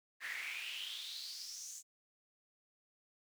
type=noise with high-pass filter sweep; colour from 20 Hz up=brown; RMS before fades=-45 dBFS; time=0.2-1.83 s; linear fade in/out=50 ms; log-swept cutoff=1800 to 7100 Hz; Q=6.2; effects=none